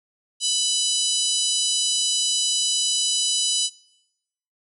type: harmonic tone with a mistuned harmonic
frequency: 993 Hz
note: B5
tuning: 9 cents sharp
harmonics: 3 / 4 / 5 / 6 / 7 / 8 / 9 / 10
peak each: -26 / -27 / -28 / -29 / -29 / -30 / -31 / -31 dBFS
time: 0.4-3.7 s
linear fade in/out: 50 ms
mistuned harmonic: 9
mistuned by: +18 cents
effects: noise-tail reverb RT60 0.9 s tail -24 dB re dry